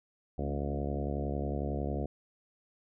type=harmonic tone with a mistuned harmonic; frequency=71 Hz; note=C#2; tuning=42 cents sharp; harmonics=1 / 2 / 3 / 4 / 5 / 6 / 7 / 8 / 9 / 10; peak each=-35 / -38 / -40 / -41 / -42 / -43 / -43 / -44 / -45 / -45 dBFS; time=0.38-2.06 s; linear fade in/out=5 ms; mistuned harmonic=3; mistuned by=+33 cents; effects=none